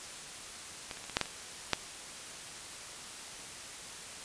clicks, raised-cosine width 0.2 ms, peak -20 / -28 / -27 / -24 / -9 / -11 / -26 / -8 dBFS, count 8, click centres 0.912 / 0.972 / 1.041 / 1.097 / 1.169 / 1.213 / 1.257 / 1.733 s, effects white hiss -45 dBFS RMS until 4.24 s + resampled to 22050 Hz

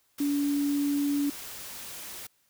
sine tone in noise, 286.1 Hz, D4, 45 cents flat, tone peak -24 dBFS, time 0.2-1.3 s, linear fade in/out 5 ms, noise white, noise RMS -41 dBFS, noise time 0.18-2.27 s, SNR +14 dB, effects white hiss -69 dBFS RMS until 2.49 s

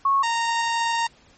sine / sawtooth tone pair in turn, 1100 / 926.1 Hz, C#6 / A#5, -14 / -12 cents, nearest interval minor third, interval 298 cents, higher first, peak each -16 / -17 dBFS, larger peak first, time 0.05-0.23 / 0.23-1.07 s, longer second, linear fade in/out 5 ms, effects pink hiss -55 dBFS RMS until 1.37 s + MP3 32 kbps

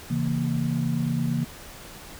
sine chord, A# diminished, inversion first, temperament equal with one note detuned, 136.13 / 164.81 / 233.1 Hz, C#3 / E3 / A#3, -31 / 0 / 0 cents, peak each -27 dBFS, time 0.1-1.45 s, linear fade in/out 10 ms, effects pink hiss -43 dBFS RMS until 2.19 s

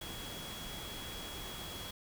sine tone in noise, 3333 Hz, G#7, 5 cents sharp, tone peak -47 dBFS, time 0.01-1.91 s, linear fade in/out 5 ms, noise pink, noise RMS -45 dBFS, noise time 0.01-1.91 s, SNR -5 dB, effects none

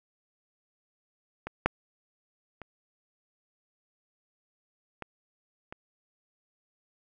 clicks, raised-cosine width 0.5 ms, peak -20 / -7 / -27 / -22 / -25 dBFS, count 5, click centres 1.47 / 1.66 / 2.617 / 5.023 / 5.725 s, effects none

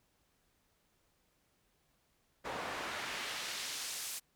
pink noise with band-pass filter sweep, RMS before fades -41 dBFS, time 2.44-4.2 s, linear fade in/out 20 ms, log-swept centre 810 to 9600 Hz, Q 0.72, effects pink hiss -75 dBFS RMS until 4.35 s

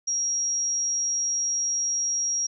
sine tone, 5650 Hz, F8, 19 cents sharp, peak -23 dBFS, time 0.07-2.47 s, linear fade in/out 10 ms, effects none

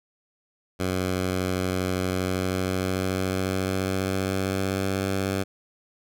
10% pulse tone with pitch glide, 92.5 to 96.48 Hz, F#2 to G2, 0 to -27 cents, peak -16 dBFS, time 0.79-5.44 s, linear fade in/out 20 ms, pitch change +73 cents, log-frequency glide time 2.09-5.03 s, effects none

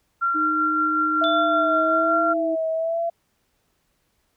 sine tone with tremolo, 1374 Hz, F6, 29 cents flat, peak -18 dBFS, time 0.21-2.34 s, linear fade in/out 20 ms, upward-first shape sine, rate 5.3 Hz, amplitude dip 25%
sine tone with pitch glide, 310 to 322.2 Hz, D#4 to E4, -6 to -39 cents, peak -25 dBFS, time 0.34-2.56 s, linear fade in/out 20 ms, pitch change +67 cents, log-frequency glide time 1.64-1.95 s
sine tone with vibrato, 659.3 Hz, E5, in tune, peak -21 dBFS, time 1.21-3.1 s, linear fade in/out 10 ms, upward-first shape sine, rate 1.2 Hz, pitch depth 43 cents each way
sine tone with exponential decay, 3505 Hz, A7, 7 cents flat, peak -24 dBFS, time 1.24-2.12 s, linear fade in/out 0 ms, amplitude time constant 190 ms
effects pink hiss -69 dBFS RMS until 4.36 s

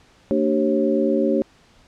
sine tone cluster, 227.4 / 295.5 / 385.2 / 542 Hz, A#3 / D4 / G4 / C#5, -43 / +11 / -30 / -39 cents, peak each -22 dBFS, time 0.31-1.42 s, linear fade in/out 0 ms, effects pink hiss -54 dBFS RMS until 1.87 s + low-pass 6000 Hz 12 dB/octave

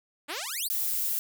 5% pulse exponential sweep, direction up, 269.7 to 4978 Hz, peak -21 dBFS, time 0.28-0.69 s, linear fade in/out 20 ms
violet noise, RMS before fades -29 dBFS, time 0.7-1.19 s, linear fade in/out 0 ms
effects none

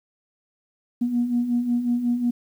sine beating tone pair, 236.9 / 242.4 Hz, A#3 / B3, +28 / -32 cents, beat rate 5.5 Hz, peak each -27 / -20 dBFS, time 1.01-2.31 s, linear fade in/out 10 ms, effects tanh soft clip ceiling -13 dBFS + 9-bit

